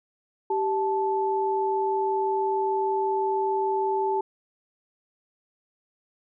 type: tone pair together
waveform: sine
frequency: 389.2 / 873.7 Hz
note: G4 / A5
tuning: -12 / -12 cents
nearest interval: octave + major second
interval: 1400 cents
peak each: -25 dBFS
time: 0.5-4.21 s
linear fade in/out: 5 ms
effects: none